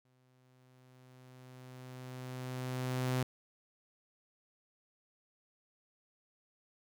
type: tone with exponential growth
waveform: sawtooth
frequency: 127.7 Hz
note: C3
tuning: 42 cents flat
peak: -26 dBFS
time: 0.05-3.23 s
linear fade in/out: 2 ms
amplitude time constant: 690 ms
effects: none